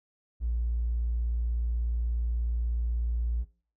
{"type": "tone", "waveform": "triangle", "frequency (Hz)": 58.27, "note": "A#1", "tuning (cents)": 0, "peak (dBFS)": -22, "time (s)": [0.4, 3.45], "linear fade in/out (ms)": 50, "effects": ["noise-tail reverb RT60 0.4 s tail -21 dB re dry", "tanh soft clip ceiling -24 dBFS"]}